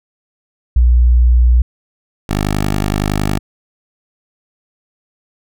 sine / 10% pulse tone pair in turn, 60.4 / 50.79 Hz, B1 / G#1, -38 / -38 cents, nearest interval minor third, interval 300 cents, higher first, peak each -6 dBFS, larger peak neither, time 0.76-1.62 / 2.29-3.39 s, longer second, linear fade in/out 5 ms, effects none

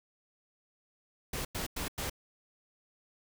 pink noise bursts, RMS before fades -36 dBFS, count 4, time 1.33-2.098 s, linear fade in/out 5 ms, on 120 ms, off 96 ms, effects none

